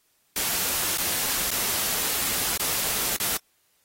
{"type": "noise with dropouts", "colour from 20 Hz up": "white", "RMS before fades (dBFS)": -26, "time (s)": [0.36, 3.37], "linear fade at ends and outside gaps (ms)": 2, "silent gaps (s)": [[0.975, 0.982], [1.506, 1.514], [2.576, 2.596], [3.165, 3.2]], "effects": ["white hiss -67 dBFS RMS until 3.84 s", "AAC 48 kbps"]}